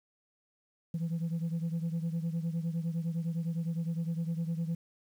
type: beating tone pair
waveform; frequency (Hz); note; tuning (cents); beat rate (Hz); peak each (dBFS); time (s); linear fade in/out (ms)
sine; 164.1 / 173.9; E3 / F3; -8 / -7; 9.8; -30 / -34; 0.94-4.75; 5
effects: tanh soft clip ceiling -28 dBFS + 10-bit